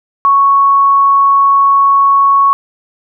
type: tone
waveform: sine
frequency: 1108.7 Hz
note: C#6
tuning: in tune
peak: -5 dBFS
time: 0.25-2.53 s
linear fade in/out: 0 ms
effects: none